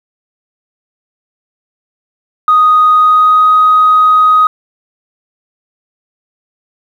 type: tone with pitch glide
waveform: sine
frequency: 1244.5 to 1253.9 Hz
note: D#6 to D#6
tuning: 0 to +13 cents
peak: -3 dBFS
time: 2.48-4.47 s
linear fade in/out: 2 ms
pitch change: +13 cents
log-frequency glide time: 2.93-3.5 s
effects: tanh soft clip ceiling 0 dBFS + 7-bit